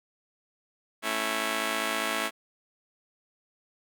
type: chord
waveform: 5% pulse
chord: A major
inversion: none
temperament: just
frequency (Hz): 220 / 275 / 330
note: A3 / C#4 / E4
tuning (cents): 0 / -14 / +2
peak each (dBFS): -22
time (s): 1.02-2.31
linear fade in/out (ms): 50
effects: none